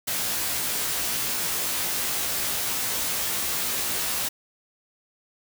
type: noise with comb filter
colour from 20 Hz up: white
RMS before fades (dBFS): -27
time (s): 0.07-4.29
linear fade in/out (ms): 10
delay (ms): 17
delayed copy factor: +1
effects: none